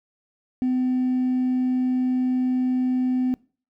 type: tone with hard clipping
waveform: triangle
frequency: 254.2 Hz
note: C4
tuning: 50 cents flat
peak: -19 dBFS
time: 0.62-3.34 s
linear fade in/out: 0 ms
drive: 2 dB
effects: noise-tail reverb RT60 0.4 s tail -23 dB re dry